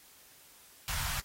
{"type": "band-stop noise", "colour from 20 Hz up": "pink", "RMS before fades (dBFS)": -35, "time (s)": [0.88, 1.2], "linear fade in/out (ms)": 0, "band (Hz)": [140, 850], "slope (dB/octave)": 24, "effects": ["white hiss -58 dBFS RMS until 1.24 s", "AAC 48 kbps"]}